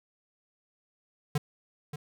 square tone with echo, 147.7 Hz, D3, 10 cents sharp, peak -25 dBFS, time 1.35-1.38 s, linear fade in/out 5 ms, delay 580 ms, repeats 1, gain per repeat -11 dB, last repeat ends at 1.96 s, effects none

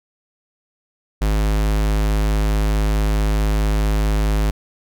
square tone, 52.3 Hz, G#1, 13 cents sharp, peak -16 dBFS, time 1.21-4.51 s, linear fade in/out 10 ms, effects none

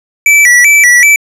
square tone with vibrato, 2124 Hz, C7, 25 cents sharp, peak -3 dBFS, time 0.26-1.16 s, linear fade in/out 2 ms, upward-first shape square, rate 2.6 Hz, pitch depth 150 cents each way, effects low-pass 12000 Hz 12 dB/octave

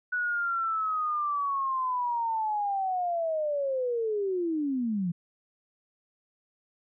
sine linear sweep, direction down, 1480 to 164.81 Hz, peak -26 dBFS, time 0.12-5.12 s, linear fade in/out 10 ms, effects none

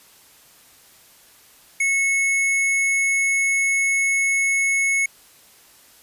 square tone, 2195 Hz, C#7, 18 cents flat, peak -18 dBFS, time 1.8-5.06 s, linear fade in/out 5 ms, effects white hiss -51 dBFS RMS until 6.02 s + resampled to 32000 Hz

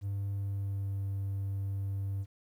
triangle tone with pitch glide, 99.5 to 98.24 Hz, G2 to G2, +26 to +4 cents, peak -29 dBFS, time 0.01-2.26 s, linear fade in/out 50 ms, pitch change -22 cents, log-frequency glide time 0.3-1.07 s, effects tanh soft clip ceiling -26 dBFS + 11-bit

